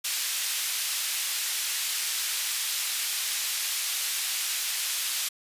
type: high-pass noise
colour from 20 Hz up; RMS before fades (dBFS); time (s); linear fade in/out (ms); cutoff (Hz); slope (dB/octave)
pink; -29; 0.04-5.29; 10; 2800; 12
effects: resampled to 32000 Hz